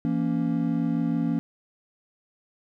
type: chord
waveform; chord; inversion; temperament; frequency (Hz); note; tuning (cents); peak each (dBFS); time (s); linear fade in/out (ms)
triangle; A# diminished; second; just; 167.82 / 233.1 / 279.7; E3 / A#3 / C#4; +31 / 0 / +16; -25; 0.05-1.39; 0
effects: none